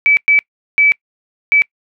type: tone bursts at uneven times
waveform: sine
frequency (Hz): 2300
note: D7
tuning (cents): -37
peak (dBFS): -7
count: 4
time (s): 0.06-0.17 / 0.28-0.39 / 0.78-0.92 / 1.52-1.62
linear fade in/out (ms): 0
effects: noise-tail reverb RT60 0.1 s tail -25 dB re dry